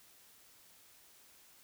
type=silence; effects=white hiss -62 dBFS RMS until 1.63 s